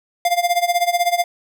square tone with tremolo, 700 Hz, F5, 4 cents sharp, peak -13 dBFS, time 0.25-1.24 s, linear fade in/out 2 ms, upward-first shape sine, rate 16 Hz, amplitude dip 85%, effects none

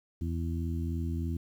harmonic tone, 83.2 Hz, E2, 17 cents sharp, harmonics 1 / 2 / 3 / 4, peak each -31 / -38 / -38 / -42 dBFS, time 0.21-1.37 s, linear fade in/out 5 ms, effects 10-bit

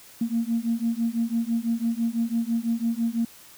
sine beating tone pair, 227.8 / 233.8 Hz, A#3 / A#3, -40 / +5 cents, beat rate 6 Hz, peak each -25 dBFS, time 0.21-3.25 s, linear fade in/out 5 ms, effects tanh soft clip ceiling -15 dBFS + white hiss -49 dBFS RMS until 3.57 s

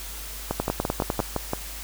two click trains, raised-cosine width 1 ms, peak -10 / -9 dBFS, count 7 / 7, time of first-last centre 0.51-1.534 / 0.6-1.202 s, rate 5.86 / 9.97 Hz, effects added 50 Hz sine -38 dBFS peak until 1.83 s + white hiss -38 dBFS RMS until 1.83 s

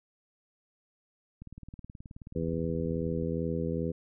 click train, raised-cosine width 5 ms, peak -32 dBFS, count 35, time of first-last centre 1.42-3.229 s, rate 18.8 Hz
harmonic tone, 82.41 Hz, E2, in tune, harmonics 1 / 2 / 3 / 4 / 5 / 6, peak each -38 / -33 / -36 / -39 / -37 / -36 dBFS, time 2.35-3.92 s, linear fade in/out 10 ms
effects none

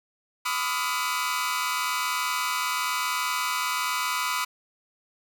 sawtooth tone cluster, 1002 / 1182 / 1263 / 1410 / 2279 Hz, B5 / D6 / D#6 / F6 / C#7, +25 / +11 / +26 / +16 / +47 cents, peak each -26 / -31 / -27 / -30 / -31 dBFS, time 0.45-4.45 s, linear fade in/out 10 ms, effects none

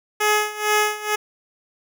10% pulse tone with tremolo, 422.4 Hz, G#4, 29 cents sharp, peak -7 dBFS, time 0.2-1.16 s, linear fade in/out 10 ms, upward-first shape sine, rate 2.2 Hz, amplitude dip 85%, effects none

